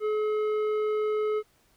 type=tone with tanh clipping; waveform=sine; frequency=426.9 Hz; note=G#4; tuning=48 cents sharp; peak=-26 dBFS; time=0-1.43 s; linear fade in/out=50 ms; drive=10 dB; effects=pink hiss -65 dBFS RMS until 1.76 s